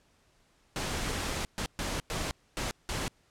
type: noise bursts at uneven times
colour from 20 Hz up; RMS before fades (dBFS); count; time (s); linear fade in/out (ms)
pink; -33; 6; 0.76-1.45 / 1.58-1.66 / 1.79-2 / 2.1-2.31 / 2.57-2.71 / 2.89-3.08; 0
effects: pink hiss -67 dBFS RMS until 3.3 s + low-pass 9000 Hz 12 dB/octave